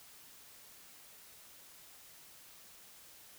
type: silence
effects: white hiss -57 dBFS RMS until 3.38 s